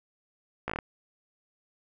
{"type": "slowing click train", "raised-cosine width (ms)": 0.5, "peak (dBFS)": -16, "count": 6, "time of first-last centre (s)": [0.68, 0.788], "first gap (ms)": 16, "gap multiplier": 1.15, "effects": []}